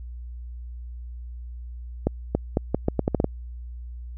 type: accelerating click train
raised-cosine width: 2 ms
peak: -7 dBFS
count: 10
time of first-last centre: 2.07-3.244 s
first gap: 280 ms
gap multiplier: 0.79
effects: added 60 Hz sine -34 dBFS peak until 4.17 s